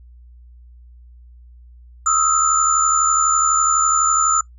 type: tone cluster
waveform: sine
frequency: 1255 / 1327 / 7060 Hz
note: D#6 / E6 / A8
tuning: +15 / +11 / +5 cents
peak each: -18 dBFS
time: 2.06-4.41 s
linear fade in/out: 5 ms
effects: noise-tail reverb RT60 0.1 s tail -20 dB re dry + added 60 Hz sine -41 dBFS peak until 4.58 s